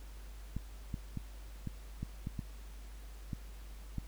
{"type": "clicks", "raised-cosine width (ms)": 5, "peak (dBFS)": -25, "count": 9, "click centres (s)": [0.566, 0.942, 1.173, 1.673, 2.03, 2.271, 2.392, 3.332, 3.983], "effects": ["added 50 Hz sine -46 dBFS peak until 4.07 s", "pink hiss -59 dBFS RMS until 4.07 s"]}